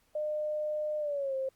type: tone with pitch glide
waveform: sine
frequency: 606 to 530.6 Hz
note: D#5 to C5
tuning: -46 to +24 cents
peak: -30 dBFS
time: 0.15-1.49 s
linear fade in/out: 5 ms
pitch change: -230 cents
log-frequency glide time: 0.99-1.35 s
effects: pink hiss -70 dBFS RMS until 1.55 s + Opus 48 kbps